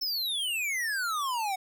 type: exponential sweep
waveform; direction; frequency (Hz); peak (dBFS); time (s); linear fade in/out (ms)
square; down; 5380 to 740; -29; 0.01-1.56; 10
effects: none